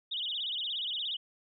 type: tone with vibrato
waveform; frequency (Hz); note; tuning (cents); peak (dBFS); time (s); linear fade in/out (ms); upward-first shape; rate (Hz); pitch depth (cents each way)
sine; 3322; G#7; 0; -32; 0.11-1.17; 10; sine; 17; 230
effects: none